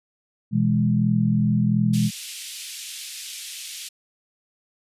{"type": "chord", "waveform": "sine", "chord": "E major", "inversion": "second", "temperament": "equal", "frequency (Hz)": [123.47, 164.81, 207.7], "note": ["B2", "E3", "G#3"], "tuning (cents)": [0, 0, 0], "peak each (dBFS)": [-22, -23, -20], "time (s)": [0.51, 2.11], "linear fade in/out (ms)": 50}
{"type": "band-pass noise", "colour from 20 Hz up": "pink", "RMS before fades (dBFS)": -36, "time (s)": [1.93, 3.89], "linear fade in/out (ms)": 10, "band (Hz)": [2700, 12000], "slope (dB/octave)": 24}
{"effects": ["resampled to 32000 Hz"]}